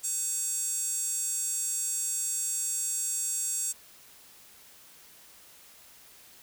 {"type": "tone with high-pass filter", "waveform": "square", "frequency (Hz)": 510, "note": "C5", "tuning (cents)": -44, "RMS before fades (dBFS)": -31, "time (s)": [0.03, 3.73], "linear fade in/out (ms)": 20, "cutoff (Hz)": 7800, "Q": 5.9, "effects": ["white hiss -54 dBFS RMS until 6.42 s"]}